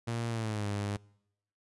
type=tone with pitch glide; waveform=sawtooth; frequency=116.54 to 102.04 Hz; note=A#2 to G#2; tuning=0 to -30 cents; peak=-28 dBFS; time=0.07-0.97 s; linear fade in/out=10 ms; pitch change=-230 cents; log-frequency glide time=0.29-0.67 s; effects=noise-tail reverb RT60 0.8 s tail -25 dB re dry + resampled to 24000 Hz